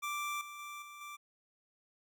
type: tone with level steps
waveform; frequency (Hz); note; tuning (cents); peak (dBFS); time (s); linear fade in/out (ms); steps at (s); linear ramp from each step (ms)
25% pulse; 1174.7; D6; 0; -32 / -42 / -40 / -45 / -41; 0.02-1.17; 20; 0.41 / 0.59 / 0.82 / 1.01; 2
effects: none